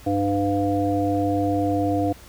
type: harmonic tone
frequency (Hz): 100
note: G2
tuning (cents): +35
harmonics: 1 / 3 / 5 / 7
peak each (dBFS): -27 / -22 / -27 / -25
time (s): 0.06-2.13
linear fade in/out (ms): 10
effects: added 61 Hz sine -47 dBFS peak until 2.28 s + pink hiss -47 dBFS RMS until 2.28 s